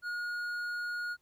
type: tone with hard clipping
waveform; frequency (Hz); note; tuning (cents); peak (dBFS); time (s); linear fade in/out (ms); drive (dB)
triangle; 1440; F#6; -47; -35; 0.02-1.17; 50; 9
effects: pink hiss -75 dBFS RMS until 1.21 s